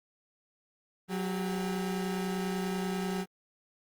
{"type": "tone pair together", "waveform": "35% pulse", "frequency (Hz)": [185, 400.2], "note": ["F#3", "G4"], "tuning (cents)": [0, 36], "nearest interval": "octave + minor second", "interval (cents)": 1336, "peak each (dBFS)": [-30, -36], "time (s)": [1.08, 3.26], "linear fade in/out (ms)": 50, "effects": ["Opus 24 kbps"]}